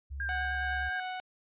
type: tone with pitch glide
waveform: sine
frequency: 69.1 to 68.39 Hz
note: C#2 to C#2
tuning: -5 to -23 cents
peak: -36 dBFS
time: 0.1-0.9 s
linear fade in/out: 20 ms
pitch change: -18 cents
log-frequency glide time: 0.27-0.65 s
type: tone with vibrato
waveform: sine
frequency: 1599 Hz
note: G6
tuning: 34 cents sharp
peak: -32 dBFS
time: 0.2-1 s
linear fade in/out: 2 ms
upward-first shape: sine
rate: 9.7 Hz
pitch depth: 24 cents each way
type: tone with tremolo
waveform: sawtooth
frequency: 740 Hz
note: F#5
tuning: in tune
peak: -30 dBFS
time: 0.29-1.2 s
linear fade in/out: 0 ms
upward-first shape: triangle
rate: 2.9 Hz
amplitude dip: 30%
effects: resampled to 8000 Hz